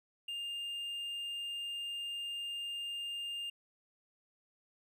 triangle tone, 2808 Hz, F7, 9 cents sharp, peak -36 dBFS, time 0.28-3.5 s, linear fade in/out 5 ms, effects none

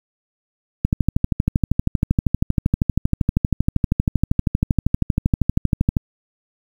click train, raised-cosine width 5 ms, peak -3 dBFS, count 66, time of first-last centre 0.85-5.968 s, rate 12.7 Hz, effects 7-bit

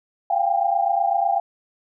sine tone cluster, 692 / 776 / 804 Hz, F5 / G5 / G5, -16 / -18 / +44 cents, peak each -22 dBFS, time 0.3-1.4 s, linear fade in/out 5 ms, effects none

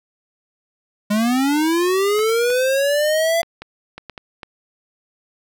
square linear sweep, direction up, 203.2 to 679 Hz, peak -16 dBFS, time 1.1-3.42 s, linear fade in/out 10 ms
clicks, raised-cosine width 0.3 ms, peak -17 dBFS, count 8, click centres 2.192 / 2.503 / 3.431 / 3.62 / 3.98 / 4.097 / 4.178 / 4.432 s
effects none

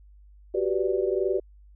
sine chord, G major seventh, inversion third, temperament equal, 370 / 392 / 493.9 / 587.3 Hz, F#4 / G4 / B4 / D5, 0 / 0 / 0 / 0 cents, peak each -27 / -26 / -30 / -31 dBFS, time 0.54-1.4 s, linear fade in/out 10 ms, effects added 50 Hz sine -49 dBFS peak until 1.75 s

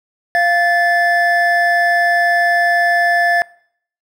triangle tone pair together, 694 / 1744 Hz, F5 / A6, -11 / -16 cents, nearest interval octave + major third, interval 1595 cents, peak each -12 dBFS, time 0.35-3.42 s, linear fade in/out 0 ms, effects noise-tail reverb RT60 0.6 s tail -23 dB re dry

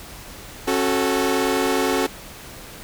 sawtooth chord, F# minor, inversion second, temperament equal with one note detuned, 272.3 / 370 / 440 Hz, C#4 / F#4 / A4, -31 / 0 / 0 cents, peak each -19 dBFS, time 0.67-2.07 s, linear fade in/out 10 ms, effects pink hiss -39 dBFS RMS until 2.83 s

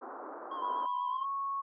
white band-pass noise, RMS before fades -44 dBFS, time 0.01-0.87 s, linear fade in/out 20 ms, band 270 to 1300 Hz, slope 48 dB/octave
triangle tone with vibrato, 1068 Hz, C6, 35 cents sharp, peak -35 dBFS, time 0.51-1.25 s, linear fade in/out 5 ms, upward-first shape sine, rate 8.2 Hz, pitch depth 39 cents each way
sine tone with pitch glide, 988 to 1102.6 Hz, B5 to C#6, 0 to -10 cents, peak -32 dBFS, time 0.61-1.62 s, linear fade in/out 20 ms, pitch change +190 cents, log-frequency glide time 1.09-1.25 s
effects resampled to 8000 Hz

